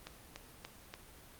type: click train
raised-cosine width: 0.2 ms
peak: -26 dBFS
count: 4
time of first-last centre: 0.07-0.94 s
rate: 3.45 Hz
effects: pink hiss -56 dBFS RMS until 1.39 s + Opus 24 kbps